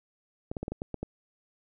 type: clicks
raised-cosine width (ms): 2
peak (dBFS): -20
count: 8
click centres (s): 0.515 / 0.568 / 0.63 / 0.681 / 0.72 / 0.819 / 0.943 / 1.03
effects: none